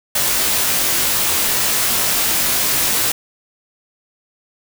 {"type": "noise with comb filter", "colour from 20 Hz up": "white", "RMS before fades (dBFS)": -17, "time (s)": [0.15, 3.12], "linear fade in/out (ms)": 5, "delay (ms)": 19, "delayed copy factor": -0.95, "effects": []}